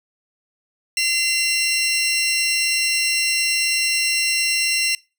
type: tone pair together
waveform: 20% pulse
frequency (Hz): 2052 / 2739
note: C7 / F7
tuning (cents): -34 / -34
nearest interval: perfect fourth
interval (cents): 500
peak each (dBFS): -19 / -14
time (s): 0.97-4.95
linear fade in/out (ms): 2
effects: noise-tail reverb RT60 0.3 s tail -24 dB re dry